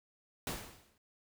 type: noise with exponential decay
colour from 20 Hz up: pink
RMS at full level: -36 dBFS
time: 0.47-0.98 s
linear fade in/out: 2 ms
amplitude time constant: 110 ms
effects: none

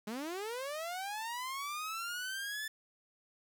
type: linear sweep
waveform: sawtooth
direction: up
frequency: 201.4 to 1760 Hz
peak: -34 dBFS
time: 0.07-2.68 s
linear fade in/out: 5 ms
effects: 10-bit

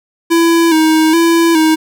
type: tone with vibrato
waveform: square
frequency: 324.9 Hz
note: E4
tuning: 25 cents flat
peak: -8 dBFS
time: 0.3-1.76 s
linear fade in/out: 20 ms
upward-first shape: square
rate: 1.2 Hz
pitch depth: 49 cents each way
effects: none

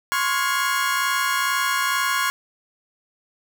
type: chord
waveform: 35% pulse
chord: Db major seventh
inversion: third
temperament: equal with one note detuned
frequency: 1046.5 / 1108.7 / 1421.3 / 1661.2 Hz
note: C6 / Db6 / F6 / Ab6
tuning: 0 / 0 / +30 / 0 cents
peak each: -24 dBFS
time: 0.12-2.3 s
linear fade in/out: 0 ms
effects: none

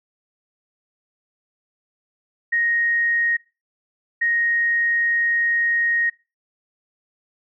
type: tone pair in turn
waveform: sine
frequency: 1870 / 1870 Hz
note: A#6 / A#6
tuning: +5 / +5 cents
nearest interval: unison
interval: 0 cents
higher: neither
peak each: -17 dBFS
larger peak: neither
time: 2.52-3.37 / 4.21-6.1 s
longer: second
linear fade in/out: 10 ms
effects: noise-tail reverb RT60 0.3 s tail -23 dB re dry

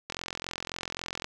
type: click train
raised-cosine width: 0.2 ms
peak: -16 dBFS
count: 51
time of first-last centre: 0.1-1.244 s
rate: 43.7 Hz
effects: none

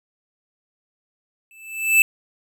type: tone with exponential growth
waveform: square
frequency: 2637 Hz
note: E7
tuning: in tune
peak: -9 dBFS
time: 1.51-2.02 s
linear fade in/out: 1 ms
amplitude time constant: 110 ms
effects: none

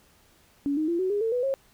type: tone with pitch steps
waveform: sine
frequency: 283.3 / 310.7 / 340.8 / 373.8 / 410 / 449.7 / 493.3 / 541 Hz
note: C#4 / D#4 / F4 / F#4 / G#4 / A4 / B4 / C#5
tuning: +38 / -2 / -42 / +18 / -22 / +38 / -2 / -42 cents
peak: -23 dBFS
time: 0.66-1.54 s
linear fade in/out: 0 ms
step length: 110 ms
effects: pink hiss -60 dBFS RMS until 1.73 s

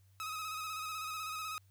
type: tone with vibrato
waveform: sawtooth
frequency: 1270 Hz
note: D#6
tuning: 35 cents sharp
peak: -35 dBFS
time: 0.2-1.58 s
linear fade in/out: 0 ms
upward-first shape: square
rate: 16 Hz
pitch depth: 30 cents each way
effects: added 96 Hz sine -62 dBFS peak until 1.7 s + white hiss -75 dBFS RMS until 1.7 s

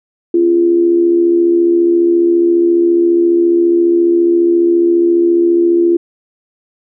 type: tone with amplitude modulation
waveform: sine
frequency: 343.5 Hz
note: F4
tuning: 29 cents flat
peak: -5 dBFS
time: 0.34-5.97 s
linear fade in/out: 5 ms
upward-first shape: sine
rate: 74.6 Hz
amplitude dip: 50%
effects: none

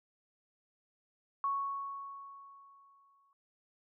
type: tone with exponential decay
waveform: sine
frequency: 1108.7 Hz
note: C#6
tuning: in tune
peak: -29 dBFS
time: 1.44-3.33 s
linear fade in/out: 1 ms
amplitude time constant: 410 ms
effects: none

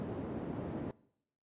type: band-pass noise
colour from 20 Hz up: white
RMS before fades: -40 dBFS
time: 0-0.91 s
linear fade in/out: 0 ms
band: 110 to 330 Hz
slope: 12 dB/octave
effects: noise-tail reverb RT60 0.7 s tail -21 dB re dry + resampled to 8000 Hz

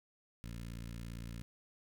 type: tone with notch filter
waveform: 15% pulse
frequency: 57.6 Hz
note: A#1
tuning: 20 cents flat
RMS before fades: -45 dBFS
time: 0.44-1.42 s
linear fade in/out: 0 ms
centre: 750 Hz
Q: 0.52
effects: none

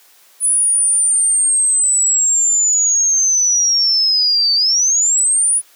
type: linear two-way sweep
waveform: sine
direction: down then up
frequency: 9956 to 4536 to 9956 Hz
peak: -11 dBFS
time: 0.4-5.62 s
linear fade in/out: 50 ms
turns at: 4.54 s
effects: white hiss -49 dBFS RMS until 5.75 s + high-pass 400 Hz 12 dB/octave

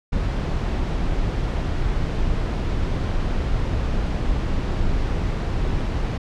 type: noise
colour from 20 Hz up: brown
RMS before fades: -22 dBFS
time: 0.12-6.18 s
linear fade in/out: 10 ms
effects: low-pass 5000 Hz 12 dB/octave

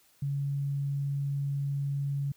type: tone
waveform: sine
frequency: 140.5 Hz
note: C#3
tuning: 24 cents sharp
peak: -28 dBFS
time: 0.22-2.32 s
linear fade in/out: 5 ms
effects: white hiss -64 dBFS RMS until 2.36 s

